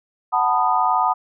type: chord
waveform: sine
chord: B dominant seventh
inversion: second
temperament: just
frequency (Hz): 740.8 / 889 / 987.8 / 1234.7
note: F#5 / A5 / B5 / D#6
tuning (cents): +2 / +18 / 0 / -14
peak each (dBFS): -21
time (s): 0.32-1.14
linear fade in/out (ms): 20
effects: none